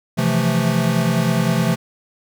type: chord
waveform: square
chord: F major seventh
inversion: second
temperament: equal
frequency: 130.81 / 164.81 / 174.61 / 220 Hz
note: C3 / E3 / F3 / A3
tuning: 0 / 0 / 0 / 0 cents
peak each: -22 dBFS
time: 0.17-1.76 s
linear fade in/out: 20 ms
effects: none